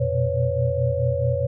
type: tone cluster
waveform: sine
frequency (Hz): 88 / 119.9 / 124.6 / 501 / 557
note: F2 / A#2 / B2 / B4 / C#5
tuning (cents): +14 / +49 / +16 / +25 / +8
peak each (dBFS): -27 / -25 / -25 / -28 / -24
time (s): 0-1.47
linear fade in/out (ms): 10
effects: none